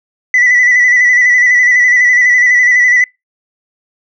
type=tone with vibrato; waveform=sine; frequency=1975.5 Hz; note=B6; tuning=in tune; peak=-4 dBFS; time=0.34-3.04 s; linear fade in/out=2 ms; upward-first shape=square; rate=12 Hz; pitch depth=30 cents each way; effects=noise-tail reverb RT60 0.2 s tail -24 dB re dry + tanh soft clip ceiling -3 dBFS